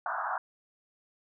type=band-pass noise; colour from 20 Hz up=pink; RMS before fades=-33 dBFS; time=0.06-0.38 s; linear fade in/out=2 ms; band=660 to 1600 Hz; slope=96 dB/octave; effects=none